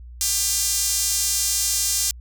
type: tone with high-pass filter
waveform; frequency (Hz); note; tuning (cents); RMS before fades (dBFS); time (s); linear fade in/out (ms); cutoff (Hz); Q
sawtooth; 399.1; G4; +31; -22; 0.21-2.11; 0; 6500; 1.6
effects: added 60 Hz sine -37 dBFS peak until 2.2 s